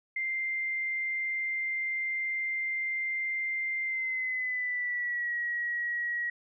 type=tone with pitch glide; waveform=sine; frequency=2093 to 1908.2 Hz; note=C7 to A#6; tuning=0 to +40 cents; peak=-29 dBFS; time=0.16-6.3 s; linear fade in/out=5 ms; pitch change=-160 cents; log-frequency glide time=3.84-5.34 s; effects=none